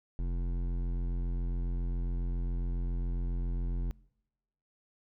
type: tone with hard clipping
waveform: sine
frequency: 43.65 Hz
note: F1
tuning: in tune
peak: -32 dBFS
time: 0.19-3.91 s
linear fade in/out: 0 ms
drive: 13 dB
effects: noise-tail reverb RT60 0.9 s tail -25 dB re dry